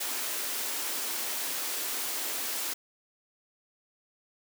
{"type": "high-pass noise", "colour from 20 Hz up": "white", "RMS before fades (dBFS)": -33, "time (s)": [0, 2.74], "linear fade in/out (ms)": 10, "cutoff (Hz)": 230, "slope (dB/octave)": 96, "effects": []}